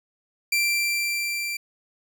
sawtooth tone with level ramp, 2355 Hz, D7, 4 cents sharp, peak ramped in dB -16 to -24 dBFS, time 0.52-1.57 s, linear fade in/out 5 ms, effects none

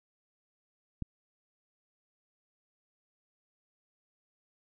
click, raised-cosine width 5 ms, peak -22 dBFS, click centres 1.023 s, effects none

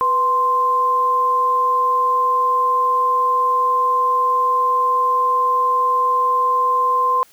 sine tone pair together, 493.9 / 1044.1 Hz, B4 / C6, 0 / -4 cents, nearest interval octave + minor second, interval 1296 cents, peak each -25 / -14 dBFS, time 0.01-7.23 s, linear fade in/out 0 ms, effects white hiss -51 dBFS RMS until 7.32 s

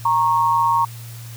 sine tone pair together, 931.6 / 1097 Hz, A#5 / C#6, -1 / -18 cents, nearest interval minor third, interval 283 cents, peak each -16 / -18 dBFS, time 0.05-0.85 s, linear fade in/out 5 ms, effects added 116 Hz sine -33 dBFS peak until 1.36 s + white hiss -42 dBFS RMS until 1.36 s

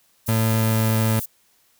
white high-pass noise, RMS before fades -31 dBFS, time 0.26-1.26 s, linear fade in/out 10 ms, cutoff 10000 Hz, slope 12 dB/octave
30% pulse tone with pitch glide, 111.6 to 110.64 Hz, A2 to A2, +25 to +10 cents, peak -15 dBFS, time 0.28-1.2 s, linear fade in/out 10 ms, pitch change -15 cents, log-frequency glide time 0.5-0.97 s
effects white hiss -61 dBFS RMS until 1.79 s

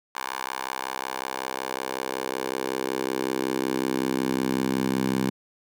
10% pulse tone with high-pass filter sweep, 65.4 Hz, C2, in tune, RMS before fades -28 dBFS, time 0.15-5.3 s, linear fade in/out 5 ms, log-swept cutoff 990 to 190 Hz, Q 1.7, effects none

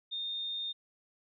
sine tone, 3652 Hz, A#7, 36 cents flat, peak -34 dBFS, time 0.11-0.73 s, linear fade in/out 20 ms, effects none

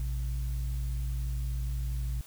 sine tone pair together, 58.35 / 130.81 Hz, A#1 / C3, +2 / 0 cents, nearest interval octave + major second, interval 1398 cents, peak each -29 / -36 dBFS, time 0-2.21 s, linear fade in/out 0 ms, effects tanh soft clip ceiling -24 dBFS + white hiss -53 dBFS RMS until 2.26 s

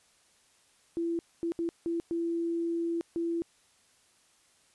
sine tone bursts at uneven times, 336.4 Hz, E4, 35 cents sharp, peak -28 dBFS, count 6, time 0.97-1.19 / 1.43-1.52 / 1.59-1.69 / 1.86-2 / 2.11-3.01 / 3.16-3.42 s, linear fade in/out 0 ms, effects white hiss -65 dBFS RMS until 4.74 s + resampled to 24000 Hz

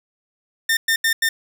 sawtooth tone bursts at uneven times, 1810 Hz, A6, 48 cents sharp, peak -12 dBFS, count 4, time 0.69-0.77 / 0.88-0.96 / 1.04-1.13 / 1.22-1.29 s, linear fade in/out 5 ms, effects none

